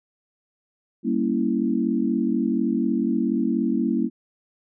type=chord; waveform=sine; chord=G diminished seventh; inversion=none; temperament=equal; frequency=196 / 233.1 / 277.2 / 329.6 Hz; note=G3 / Bb3 / Db4 / Fb4; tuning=0 / 0 / 0 / 0 cents; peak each=-27 / -23 / -26 / -26 dBFS; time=1.03-4.1 s; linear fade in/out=50 ms; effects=none